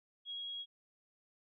sine tone, 3303 Hz, G#7, 10 cents flat, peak -40 dBFS, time 0.25-0.66 s, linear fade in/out 50 ms, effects none

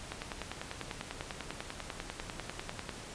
click train, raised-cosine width 0.3 ms, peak -21 dBFS, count 29, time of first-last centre 0.12-2.892 s, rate 10.1 Hz, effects pink hiss -46 dBFS RMS until 3.14 s + resampled to 22050 Hz

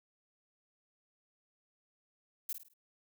violet noise with echo, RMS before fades -37 dBFS, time 2.49-2.53 s, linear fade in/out 5 ms, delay 52 ms, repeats 4, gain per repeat -8 dB, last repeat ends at 2.738 s, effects none

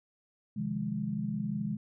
sine chord, F minor seventh, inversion second, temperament equal, 130.81 / 155.56 / 174.61 / 207.7 Hz, C3 / Eb3 / F3 / Ab3, 0 / 0 / 0 / 0 cents, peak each -39 / -38 / -39 / -33 dBFS, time 0.56-1.77 s, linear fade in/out 10 ms, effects none

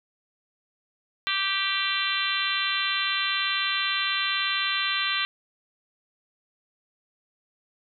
harmonic tone with a mistuned harmonic, 391 Hz, G4, 4 cents flat, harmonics 3 / 4 / 5 / 6 / 7 / 8 / 9 / 10, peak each -32 / -32 / -32 / -32 / -32 / -32 / -32 / -32 dBFS, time 1.27-5.25 s, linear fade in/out 0 ms, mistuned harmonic 10, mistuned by +42 cents, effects none

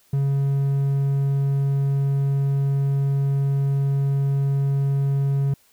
triangle tone, 138.59 Hz, C#3, in tune, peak -16 dBFS, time 0.13-5.54 s, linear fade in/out 5 ms, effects white hiss -59 dBFS RMS until 5.72 s

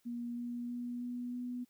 sine tone with pitch steps, 238.6 / 240.5 / 242.5 / 244.5 / 246.4 Hz, A#3 / B3 / B3 / B3 / B3, +41 / -46 / -31 / -17 / -4 cents, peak -37 dBFS, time 0.05-1.65 s, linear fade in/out 20 ms, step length 320 ms, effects white hiss -74 dBFS RMS until 1.69 s

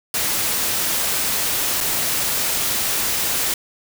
white noise with dropouts, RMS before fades -21 dBFS, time 0.14-3.54 s, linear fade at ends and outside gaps 2 ms, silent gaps 1.805-1.809 s, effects none

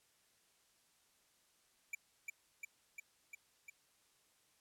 square tone with echo, 2338 Hz, D7, 8 cents flat, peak -39 dBFS, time 1.93-1.95 s, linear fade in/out 5 ms, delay 350 ms, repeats 5, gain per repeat -2 dB, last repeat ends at 3.7 s, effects white hiss -73 dBFS RMS until 4.6 s + low-pass 11000 Hz 12 dB/octave

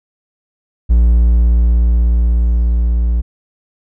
triangle tone with level ramp, 58.27 Hz, A#1, in tune, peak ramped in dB -4 to -9 dBFS, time 0.89-3.22 s, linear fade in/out 20 ms, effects none

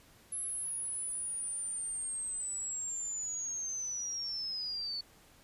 sine linear sweep, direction down, 11000 to 4435 Hz, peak -35 dBFS, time 0.32-5.01 s, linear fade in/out 5 ms, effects pink hiss -61 dBFS RMS until 5.43 s + resampled to 32000 Hz

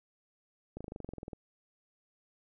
slowing click train, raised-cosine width 2 ms, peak -28 dBFS, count 14, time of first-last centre 0.77-1.332 s, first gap 36 ms, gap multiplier 1.03, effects none

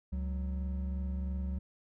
triangle tone pair together, 69.6 / 185.81 Hz, C#2 / F#3, +8 / +8 cents, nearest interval octave + perfect fourth, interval 1700 cents, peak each -31 / -38 dBFS, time 0.12-1.59 s, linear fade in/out 10 ms, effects none

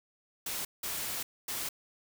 white noise bursts at uneven times, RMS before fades -36 dBFS, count 3, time 0.46-0.65 / 0.83-1.23 / 1.48-1.69 s, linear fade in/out 5 ms, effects none

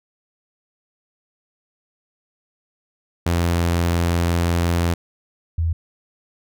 sawtooth / sine tone pair in turn, 85.6 / 82.45 Hz, F2 / E2, -34 / +1 cents, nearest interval minor second, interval 65 cents, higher first, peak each -13 / -17 dBFS, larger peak first, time 3.26-4.94 / 5.58-5.73 s, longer first, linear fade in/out 5 ms, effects none

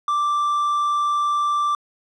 triangle tone, 1174.7 Hz, D6, in tune, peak -16 dBFS, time 0.08-1.75 s, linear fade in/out 2 ms, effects resampled to 24000 Hz

